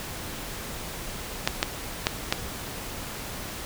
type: clicks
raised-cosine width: 0.2 ms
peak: -3 dBFS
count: 4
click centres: 1.475 / 1.629 / 2.069 / 2.325 s
effects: pink hiss -36 dBFS RMS until 3.65 s